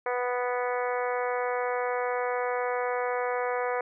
harmonic tone, 246.9 Hz, B3, in tune, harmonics 2 / 3 / 4 / 5 / 6 / 7 / 8 / 9, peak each -29 / -33 / -35 / -37 / -39 / -40 / -41 / -42 dBFS, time 0.06-3.81 s, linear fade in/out 2 ms, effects none

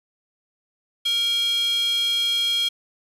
square tone with high-pass filter, 466.2 Hz, A#4, in tune, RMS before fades -22 dBFS, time 1.05-2.69 s, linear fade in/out 10 ms, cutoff 3200 Hz, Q 8.3, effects resampled to 32000 Hz + 9-bit

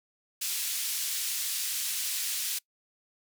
white band-pass noise, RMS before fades -32 dBFS, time 0.41-2.59 s, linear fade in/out 10 ms, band 2700 to 14000 Hz, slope 12 dB/octave, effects noise-tail reverb RT60 0.1 s tail -23 dB re dry

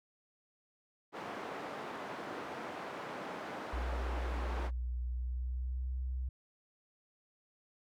white band-pass noise, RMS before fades -43 dBFS, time 1.12-4.71 s, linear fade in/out 50 ms, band 200 to 1100 Hz, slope 12 dB/octave
sine tone with pitch glide, 61 to 63.74 Hz, B1 to C2, -21 to -45 cents, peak -34 dBFS, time 3.73-6.29 s, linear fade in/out 5 ms, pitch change +76 cents, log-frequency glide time 5.04-5.9 s
effects none

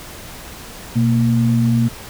sine tone pair together, 122.2 / 230.7 Hz, B2 / A#3, -18 / -18 cents, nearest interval major seventh, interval 1100 cents, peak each -15 dBFS, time 0.95-1.89 s, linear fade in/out 20 ms, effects pink hiss -35 dBFS RMS until 2.09 s

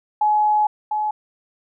sine tone pair in turn, 846 / 849.7 Hz, G#5 / G#5, +32 / +39 cents, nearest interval unison, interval 7 cents, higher second, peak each -14 / -19 dBFS, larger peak first, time 0.21-0.67 / 0.91-1.11 s, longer first, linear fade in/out 5 ms, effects none

